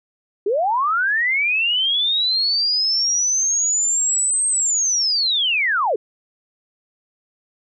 sine linear two-way sweep, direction up then down, 374.3 to 8400 to 374.3 Hz, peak -16 dBFS, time 0.46-5.96 s, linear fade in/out 5 ms, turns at 4.47 s, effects none

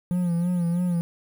triangle tone with vibrato, 174.4 Hz, F3, 2 cents flat, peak -19 dBFS, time 0.11-1.01 s, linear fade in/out 0 ms, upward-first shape sine, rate 3.1 Hz, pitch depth 55 cents each way, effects 8-bit

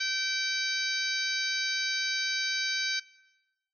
harmonic tone, 772 Hz, G5, 27 cents flat, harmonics 2 / 3 / 4 / 5 / 6 / 7 / 8, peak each -33 / -34 / -40 / -35 / -34 / -41 / -40 dBFS, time 0-3 s, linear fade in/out 10 ms, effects noise-tail reverb RT60 1.0 s tail -21 dB re dry

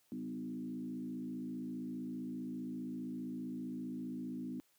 sine tone with frequency modulation, 250 Hz, B3, 21 cents sharp, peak -39 dBFS, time 0.12-4.6 s, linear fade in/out 0 ms, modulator 55.2 Hz, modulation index 1.1, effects white hiss -73 dBFS RMS until 4.78 s + high-pass 80 Hz 12 dB/octave

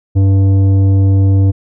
triangle tone with tanh clipping, 97.2 Hz, G2, 14 cents flat, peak -8 dBFS, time 0.15-1.52 s, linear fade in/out 20 ms, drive 14 dB, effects none

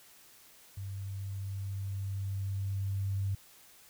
sine tone with level ramp, 98 Hz, G2, in tune, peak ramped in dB -37 to -29 dBFS, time 0.77-3.35 s, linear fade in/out 5 ms, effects white hiss -58 dBFS RMS until 3.89 s

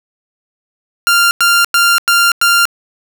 sawtooth tone bursts, 1392 Hz, F6, 6 cents flat, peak -4 dBFS, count 5, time 1.07-2.654 s, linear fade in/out 0 ms, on 240 ms, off 96 ms, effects none

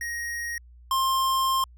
square tone pair in turn, 1878 / 1058.9 Hz, A#6 / C6, +12 / +20 cents, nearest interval minor seventh, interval 992 cents, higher first, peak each -30 / -22 dBFS, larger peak second, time 0.01-0.58 / 0.91-1.64 s, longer second, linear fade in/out 2 ms, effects added 60 Hz sine -47 dBFS peak until 1.77 s

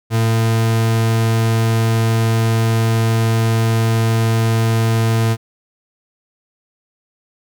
40% pulse tone, 113 Hz, A2, 47 cents sharp, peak -12 dBFS, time 0.1-5.37 s, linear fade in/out 50 ms, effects none

